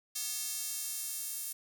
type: tone with high-pass filter sweep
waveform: square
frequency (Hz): 244.9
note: B3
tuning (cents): -14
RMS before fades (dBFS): -38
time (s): 0.15-1.53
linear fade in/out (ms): 10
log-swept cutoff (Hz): 6200 to 9700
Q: 0.95
effects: none